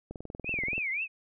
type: click train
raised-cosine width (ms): 2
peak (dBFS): -26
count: 15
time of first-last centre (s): 0.11-0.78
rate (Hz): 20.9
type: tone with vibrato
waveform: sine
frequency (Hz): 2349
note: D7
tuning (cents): 0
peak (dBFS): -29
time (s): 0.44-1.08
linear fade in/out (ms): 50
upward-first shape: triangle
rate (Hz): 3.8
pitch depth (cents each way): 260
effects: none